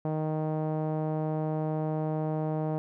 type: tone with low-pass filter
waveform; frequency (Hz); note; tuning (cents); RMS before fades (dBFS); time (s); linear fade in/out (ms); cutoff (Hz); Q
sawtooth; 155.56; D#3; 0; -30; 0.05-2.78; 0; 720; 2
effects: none